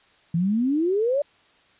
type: exponential sweep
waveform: sine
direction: up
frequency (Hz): 161 to 594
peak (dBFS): -19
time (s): 0.34-1.22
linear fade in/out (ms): 5
effects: white hiss -58 dBFS RMS until 1.79 s + resampled to 8000 Hz